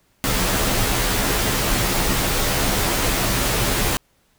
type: noise with comb filter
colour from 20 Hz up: pink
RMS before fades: -20 dBFS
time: 0.24-3.97 s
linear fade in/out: 0 ms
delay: 13 ms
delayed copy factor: -0.75
effects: pink hiss -62 dBFS RMS until 4.38 s